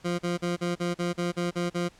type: tone bursts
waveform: 20% pulse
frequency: 174.61 Hz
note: F3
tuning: in tune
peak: -21 dBFS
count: 10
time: 0.04-1.891 s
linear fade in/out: 20 ms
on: 150 ms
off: 39 ms
effects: pink hiss -57 dBFS RMS until 1.99 s + low-pass 8000 Hz 12 dB/octave